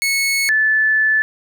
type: tone pair in turn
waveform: sawtooth / sine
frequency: 2200 / 1743 Hz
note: C#7 / A6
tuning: -14 / -17 cents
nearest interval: major third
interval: 403 cents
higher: first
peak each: -12 dBFS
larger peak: neither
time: 0.02-0.49 / 0.49-1.22 s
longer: second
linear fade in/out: 0 ms
effects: none